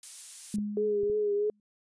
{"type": "noise", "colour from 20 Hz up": "violet", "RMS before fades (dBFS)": -38, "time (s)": [0.03, 0.56], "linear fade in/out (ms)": 2}
{"type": "tone with exponential decay", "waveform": "sine", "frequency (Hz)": 207.7, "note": "G#3", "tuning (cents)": 0, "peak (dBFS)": -26, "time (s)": [0.54, 1.6], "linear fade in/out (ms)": 2, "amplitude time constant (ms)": 230}
{"type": "clicks", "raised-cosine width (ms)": 3, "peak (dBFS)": -31, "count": 3, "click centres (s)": [0.585, 1.034, 1.099]}
{"type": "tone with vibrato", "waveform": "sine", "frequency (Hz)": 415.3, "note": "G#4", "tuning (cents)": 0, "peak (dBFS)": -25, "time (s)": [0.77, 1.5], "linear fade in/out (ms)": 2, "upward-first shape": "triangle", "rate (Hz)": 3.1, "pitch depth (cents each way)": 48}
{"effects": ["resampled to 22050 Hz"]}